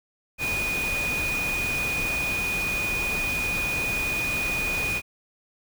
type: tone in noise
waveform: sine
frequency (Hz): 2468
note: D#7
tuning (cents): -15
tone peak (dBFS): -25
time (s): 0.38-5.02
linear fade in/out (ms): 50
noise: pink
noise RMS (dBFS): -32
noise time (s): 0.38-5.02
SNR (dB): +4
effects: none